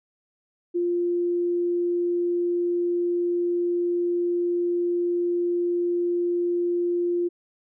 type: tone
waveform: sine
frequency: 349.2 Hz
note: F4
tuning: in tune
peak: -21 dBFS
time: 0.74-7.29 s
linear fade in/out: 20 ms
effects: none